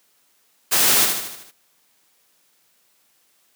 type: noise with echo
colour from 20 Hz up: white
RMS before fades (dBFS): -17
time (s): 0.71-1.06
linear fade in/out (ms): 20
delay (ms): 76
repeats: 6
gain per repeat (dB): -5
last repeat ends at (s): 1.516
effects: white hiss -62 dBFS RMS until 3.55 s + high-pass 150 Hz 12 dB/octave